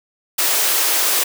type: high-pass noise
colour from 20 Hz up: white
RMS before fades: -17 dBFS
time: 0.38-1.24 s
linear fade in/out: 10 ms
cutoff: 320 Hz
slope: 48 dB/octave
effects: none